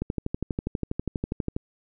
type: click train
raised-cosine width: 3 ms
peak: -14 dBFS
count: 20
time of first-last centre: 0.02-1.565 s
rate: 12.3 Hz
effects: none